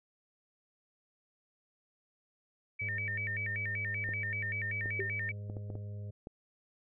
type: tone with vibrato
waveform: sine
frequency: 2039 Hz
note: C7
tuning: 45 cents flat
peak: -34 dBFS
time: 2.79-5.32 s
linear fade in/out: 10 ms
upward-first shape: square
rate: 5.2 Hz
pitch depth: 200 cents each way
type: harmonic tone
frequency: 102.7 Hz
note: G#2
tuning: 19 cents flat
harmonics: 1 / 2 / 4 / 5 / 6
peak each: -39 / -54 / -57 / -59 / -60 dBFS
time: 2.81-6.11 s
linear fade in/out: 10 ms
type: clicks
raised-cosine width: 2 ms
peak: -30 dBFS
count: 7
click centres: 4.09 / 4.858 / 5.499 / 5.568 / 5.702 / 5.754 / 6.271 s
type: tone with exponential decay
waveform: sine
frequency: 390 Hz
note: G4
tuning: 9 cents flat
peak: -31 dBFS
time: 4.99-5.14 s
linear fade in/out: 5 ms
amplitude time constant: 32 ms
effects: none